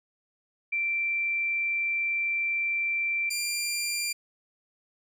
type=tone pair in turn; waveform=sine / 15% pulse; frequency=2349 / 2383 Hz; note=D7 / D7; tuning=0 / +25 cents; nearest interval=unison; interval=25 cents; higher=second; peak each=-25 / -21 dBFS; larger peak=second; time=0.72-3.3 / 3.3-4.13 s; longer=first; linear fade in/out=10 ms; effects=none